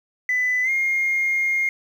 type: tone with pitch glide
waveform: sine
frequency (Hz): 1999 to 2130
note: B6 to C7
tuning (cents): +20 to +30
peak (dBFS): -17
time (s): 0.29-1.69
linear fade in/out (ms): 2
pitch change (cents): +110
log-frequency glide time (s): 0.63-0.7
effects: tanh soft clip ceiling -15 dBFS + 8-bit

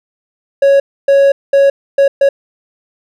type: tone bursts at uneven times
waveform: triangle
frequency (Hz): 554.4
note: C#5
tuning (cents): 0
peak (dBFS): -3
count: 5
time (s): 0.62-0.8 / 1.08-1.32 / 1.53-1.7 / 1.98-2.08 / 2.21-2.29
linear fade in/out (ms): 5
effects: none

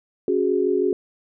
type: chord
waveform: sine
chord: C# suspended fourth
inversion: none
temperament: just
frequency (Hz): 277.2 / 369.6 / 415.8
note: C#4 / F#4 / G#4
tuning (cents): 0 / -2 / +2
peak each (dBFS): -26 / -20 / -22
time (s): 0.28-0.93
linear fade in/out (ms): 2
effects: none

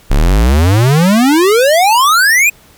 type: exponential sweep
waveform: square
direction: up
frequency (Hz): 32 to 2539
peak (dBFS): -7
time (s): 0.1-2.5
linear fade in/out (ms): 10
effects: pink hiss -44 dBFS RMS until 2.77 s

